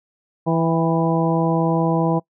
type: harmonic tone with a mistuned harmonic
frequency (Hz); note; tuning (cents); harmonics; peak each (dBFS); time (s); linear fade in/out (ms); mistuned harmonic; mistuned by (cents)
164.81; E3; 0; 1 / 2 / 3 / 4 / 5 / 6; -19 / -22 / -24 / -25 / -26 / -27; 0.46-2.2; 20; 5; -33
effects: noise-tail reverb RT60 0.1 s tail -24 dB re dry